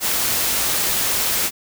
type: noise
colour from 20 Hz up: white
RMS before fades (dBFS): -20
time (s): 0-1.51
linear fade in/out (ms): 50
effects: none